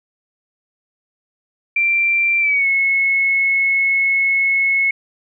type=tone with pitch glide; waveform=sine; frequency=2358 to 2187 Hz; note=D7 to C#7; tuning=+6 to -24 cents; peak=-13 dBFS; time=1.76-4.91 s; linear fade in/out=5 ms; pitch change=-130 cents; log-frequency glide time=2.4-2.67 s; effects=none